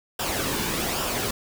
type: noise with flanger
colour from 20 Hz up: pink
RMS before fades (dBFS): -27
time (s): 0.19-1.31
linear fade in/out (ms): 5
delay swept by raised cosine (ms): 0.47 to 1.57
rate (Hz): 1.2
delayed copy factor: -0.5
effects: none